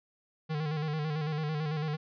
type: tone with vibrato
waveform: square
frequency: 153.1 Hz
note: D#3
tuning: 28 cents flat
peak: -31 dBFS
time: 0.49-1.97 s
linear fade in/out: 20 ms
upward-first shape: square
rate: 9 Hz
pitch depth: 52 cents each way
effects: resampled to 11025 Hz